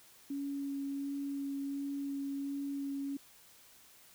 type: tone with vibrato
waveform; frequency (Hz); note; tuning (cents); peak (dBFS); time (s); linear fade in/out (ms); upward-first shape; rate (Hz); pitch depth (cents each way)
sine; 279.1; C#4; +12; -35; 0.3-3.17; 5; sine; 1.4; 10
effects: white hiss -60 dBFS RMS until 4.14 s